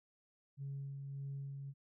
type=tone with tremolo; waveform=sine; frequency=138.59 Hz; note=C#3; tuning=in tune; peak=-39 dBFS; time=0.57-1.74 s; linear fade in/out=50 ms; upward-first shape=sine; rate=1.7 Hz; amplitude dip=35%; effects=tanh soft clip ceiling -37 dBFS